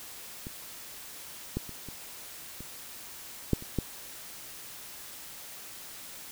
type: clicks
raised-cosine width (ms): 3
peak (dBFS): -26 / -17 / -30 / -29 / -29 / -10 / -30 / -14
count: 8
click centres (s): 0.469 / 1.57 / 1.693 / 1.887 / 2.606 / 3.533 / 3.624 / 3.787
effects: white hiss -45 dBFS RMS until 6.31 s